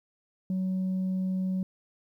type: tone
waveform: sine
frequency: 187 Hz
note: F#3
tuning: 19 cents sharp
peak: -24 dBFS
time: 0.5-1.63 s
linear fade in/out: 2 ms
effects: tanh soft clip ceiling -25 dBFS + 11-bit